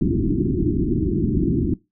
white low-pass noise, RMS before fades -20 dBFS, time 0.01-1.74 s, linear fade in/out 5 ms, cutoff 370 Hz, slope 96 dB/octave, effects noise-tail reverb RT60 0.2 s tail -19 dB re dry

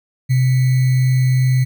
sine tone with sample-and-hold, 128.8 Hz, C3, 27 cents flat, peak -11 dBFS, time 0.29-1.65 s, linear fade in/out 20 ms, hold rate 2100 Hz, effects none

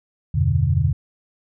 sine chord, E minor seventh, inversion none, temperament equal with one note detuned, 82.41 / 95.98 / 123.47 / 146.83 Hz, E2 / G2 / B2 / D3, 0 / -36 / 0 / 0 cents, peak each -21 dBFS, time 0.34-0.93 s, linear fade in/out 10 ms, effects none

